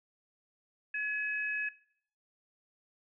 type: tone pair together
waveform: sine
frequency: 1695.5 / 2550 Hz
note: G#6 / D#7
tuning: +35 / +42 cents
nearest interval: perfect fifth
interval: 707 cents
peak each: -34 / -36 dBFS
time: 0.94-1.69 s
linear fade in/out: 5 ms
effects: noise-tail reverb RT60 0.6 s tail -18 dB re dry